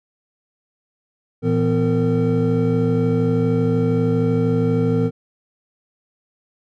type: tone cluster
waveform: triangle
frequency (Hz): 113.9 / 166.7 / 253.6 / 456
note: A#2 / E3 / B3 / A#4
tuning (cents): -40 / +20 / +46 / -38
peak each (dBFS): -19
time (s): 1.42-5.11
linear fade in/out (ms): 50
effects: none